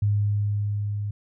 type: tone with level ramp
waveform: sine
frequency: 103.1 Hz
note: G#2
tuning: 12 cents flat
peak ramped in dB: -18 to -26 dBFS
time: 0.02-1.11 s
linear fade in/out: 5 ms
effects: none